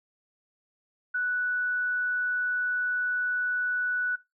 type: tone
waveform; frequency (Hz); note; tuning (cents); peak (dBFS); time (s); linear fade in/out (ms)
sine; 1480; F#6; 0; -25; 1.14-4.16; 10
effects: noise-tail reverb RT60 0.2 s tail -18 dB re dry